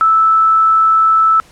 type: tone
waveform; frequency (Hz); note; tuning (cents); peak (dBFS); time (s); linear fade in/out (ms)
sine; 1314; E6; -6; -7; 0.01-1.4; 0
effects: pink hiss -45 dBFS RMS until 1.51 s + low-pass 10000 Hz 12 dB/octave